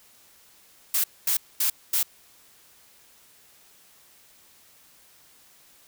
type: noise bursts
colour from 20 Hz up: blue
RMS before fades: -23 dBFS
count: 4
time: 0.94-2.03 s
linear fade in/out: 5 ms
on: 100 ms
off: 230 ms
effects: white hiss -56 dBFS RMS until 5.87 s